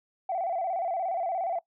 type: tone with vibrato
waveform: sine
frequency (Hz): 717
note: F5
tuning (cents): +45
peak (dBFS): -26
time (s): 0.29-1.59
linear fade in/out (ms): 5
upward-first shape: square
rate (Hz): 17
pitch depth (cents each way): 100
effects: noise-tail reverb RT60 0.1 s tail -20 dB re dry + tanh soft clip ceiling -22 dBFS